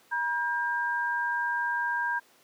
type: tone pair together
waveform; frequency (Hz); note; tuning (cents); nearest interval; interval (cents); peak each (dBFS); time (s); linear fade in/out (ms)
sine; 955.5 / 1600; A#5 / G6; +43 / +35; major sixth; 892; -30 / -28; 0.11-2.2; 20
effects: pink hiss -60 dBFS RMS until 2.43 s + high-pass 300 Hz 12 dB/octave